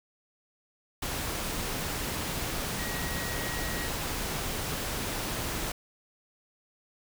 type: tone in noise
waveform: sine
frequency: 1900 Hz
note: A#6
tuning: 33 cents sharp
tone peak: -39 dBFS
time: 2.79-3.88 s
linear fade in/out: 5 ms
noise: pink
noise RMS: -33 dBFS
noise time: 1.02-5.72 s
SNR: -9 dB
effects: none